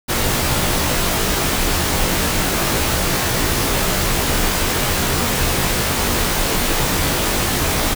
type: noise with comb filter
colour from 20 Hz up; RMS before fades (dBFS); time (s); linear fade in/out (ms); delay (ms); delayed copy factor
pink; -18; 0.08-7.95; 20; 19; -0.75
effects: none